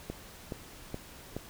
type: click train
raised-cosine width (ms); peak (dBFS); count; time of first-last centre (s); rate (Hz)
2; -22; 4; 0.1-1.366; 2.37
effects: pink hiss -50 dBFS RMS until 1.49 s